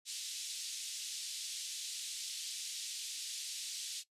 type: band-pass noise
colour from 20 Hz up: pink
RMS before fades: -43 dBFS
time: 0.05-4.04 s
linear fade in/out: 50 ms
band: 3300 to 9300 Hz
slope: 24 dB/octave
effects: noise-tail reverb RT60 0.1 s tail -17 dB re dry + resampled to 32000 Hz